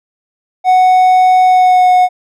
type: tone with pitch glide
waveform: triangle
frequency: 740 to 730.7 Hz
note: F#5 to F#5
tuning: 0 to -22 cents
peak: -3 dBFS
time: 0.64-2.09 s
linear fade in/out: 50 ms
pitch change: -22 cents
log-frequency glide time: 1.44-1.9 s
effects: none